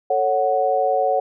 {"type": "chord", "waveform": "sine", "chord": "F# minor", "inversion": "first", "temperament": "just", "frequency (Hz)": [444, 555, 740], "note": ["A4", "C#5", "F#5"], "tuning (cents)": [16, 2, 0], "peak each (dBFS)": [-24, -20, -19], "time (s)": [0.1, 1.2], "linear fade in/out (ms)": 5, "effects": []}